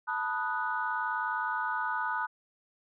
sine chord, B dominant seventh, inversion third, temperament equal with one note detuned, 880 / 979.2 / 1244.5 / 1480 Hz, A5 / B5 / D#6 / F#6, 0 / -15 / 0 / 0 cents, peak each -35 / -35 / -35 / -33 dBFS, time 0.07-2.27 s, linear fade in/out 20 ms, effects tanh soft clip ceiling -18 dBFS

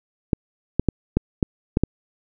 clicks, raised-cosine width 3 ms, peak -4 dBFS, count 7, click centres 0.332 / 0.796 / 0.887 / 1.17 / 1.428 / 1.771 / 1.836 s, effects none

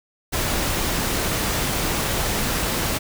pink noise, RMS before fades -23 dBFS, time 0.32-2.99 s, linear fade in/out 20 ms, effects none

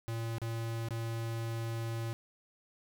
square tone with dropouts, 114.5 Hz, A#2, 31 cents flat, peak -35 dBFS, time 0.08-2.13 s, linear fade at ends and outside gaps 0 ms, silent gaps 0.383-0.417 / 0.886-0.907 s, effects none

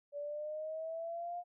sine exponential sweep, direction up, 573 to 710 Hz, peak -38 dBFS, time 0.12-1.44 s, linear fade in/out 50 ms, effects none

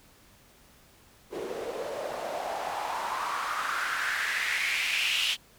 white noise with band-pass filter sweep, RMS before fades -31 dBFS, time 1.3-5.37 s, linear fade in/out 50 ms, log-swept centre 390 to 3100 Hz, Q 4.3, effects pink hiss -58 dBFS RMS until 5.58 s

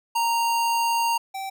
square tone pair in turn, 928 / 774.7 Hz, A#5 / G5, -8 / -21 cents, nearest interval minor third, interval 313 cents, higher first, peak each -21 / -30 dBFS, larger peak first, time 0.15-1.18 / 1.34-1.5 s, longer first, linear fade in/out 10 ms, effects none

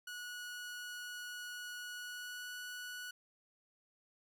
sawtooth tone with pitch glide, 1462 to 1473 Hz, F#6 to F#6, -21 to -8 cents, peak -40 dBFS, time 0.07-3.11 s, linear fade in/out 5 ms, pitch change +13 cents, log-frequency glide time 1.89-2.51 s, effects none

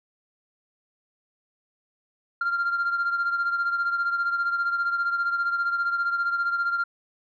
sine beating tone pair, 1388 / 1403 Hz, F6 / F6, -11 / +8 cents, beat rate 15 Hz, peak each -22 / -29 dBFS, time 2.41-6.84 s, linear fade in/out 5 ms, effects tanh soft clip ceiling -19 dBFS

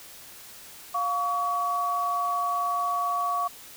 sine tone pair together, 706 / 1130.5 Hz, F5 / C#6, +19 / +34 cents, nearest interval minor sixth, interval 815 cents, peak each -30 / -25 dBFS, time 0.94-3.48 s, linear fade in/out 10 ms, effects white hiss -46 dBFS RMS until 3.76 s

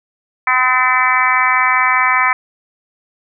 harmonic tone, 255 Hz, C4, 44 cents flat, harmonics 3 / 4 / 5 / 6 / 7 / 8 / 9, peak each -23 / -16 / -17 / -25 / -18 / -18 / -18 dBFS, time 0.47-2.33 s, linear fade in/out 2 ms, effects none

